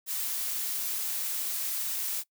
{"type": "noise", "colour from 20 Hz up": "blue", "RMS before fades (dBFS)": -32, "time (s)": [0.06, 2.24], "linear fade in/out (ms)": 50, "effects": ["noise-tail reverb RT60 0.1 s tail -22 dB re dry"]}